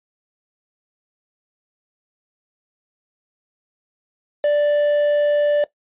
triangle tone with quantisation, 587.3 Hz, D5, in tune, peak -12 dBFS, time 4.44-5.64 s, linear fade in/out 2 ms, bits 5, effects noise-tail reverb RT60 0.1 s tail -17 dB re dry + resampled to 8000 Hz

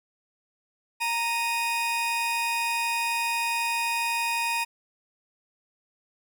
40% pulse tone pair together, 930.6 / 2489 Hz, A#5 / D#7, -3 / 0 cents, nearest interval octave + perfect fourth, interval 1703 cents, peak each -27 / -27 dBFS, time 1-4.65 s, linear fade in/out 20 ms, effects none

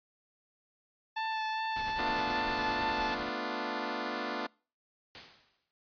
sawtooth tone with vibrato, 880 Hz, A5, in tune, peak -28 dBFS, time 1.16-3.15 s, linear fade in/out 10 ms, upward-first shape sine, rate 2.5 Hz, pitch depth 13 cents each way
pink noise with tremolo, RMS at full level -41 dBFS, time 1.76-3.29 s, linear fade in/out 2 ms, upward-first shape sine, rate 9.8 Hz, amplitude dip 55%
10% pulse chord, B half-diminished seventh, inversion third, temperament equal, 220 / 246.9 / 293.7 / 349.2 Hz, A3 / B3 / D4 / F4, 0 / 0 / 0 / 0 cents, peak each -33 / -30 / -30 / -31 dBFS, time 1.98-4.47 s, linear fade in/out 10 ms
white noise with exponential decay, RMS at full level -42 dBFS, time 5.15-5.71 s, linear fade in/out 0 ms, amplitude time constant 120 ms
effects noise-tail reverb RT60 0.4 s tail -26 dB re dry + resampled to 11025 Hz

